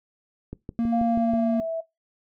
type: click train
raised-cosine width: 3 ms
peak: -21 dBFS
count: 6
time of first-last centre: 0.53-1.336 s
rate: 6.2 Hz
type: tone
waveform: triangle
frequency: 232.2 Hz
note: A#3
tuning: 7 cents flat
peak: -19 dBFS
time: 0.79-1.6 s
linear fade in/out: 0 ms
type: tone with pitch glide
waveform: sine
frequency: 698.5 to 655.5 Hz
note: F5 to E5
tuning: 0 to -10 cents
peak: -25 dBFS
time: 0.92-1.81 s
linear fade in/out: 10 ms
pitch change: -110 cents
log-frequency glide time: 1.02-1.65 s
effects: noise-tail reverb RT60 0.2 s tail -21 dB re dry